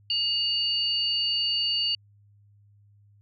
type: tone pair together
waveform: sine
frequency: 2854 / 4530 Hz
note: F7 / C#8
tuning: +37 / +37 cents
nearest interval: minor sixth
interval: 800 cents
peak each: -26 dBFS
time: 0.1-1.95 s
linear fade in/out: 2 ms
effects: added 102 Hz sine -55 dBFS peak until 3.21 s